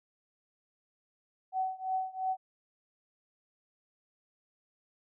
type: tone with tremolo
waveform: sine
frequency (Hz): 754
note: F#5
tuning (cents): +32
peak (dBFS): -27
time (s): 1.52-2.37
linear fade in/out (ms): 50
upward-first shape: triangle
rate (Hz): 2.9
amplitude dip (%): 95
effects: none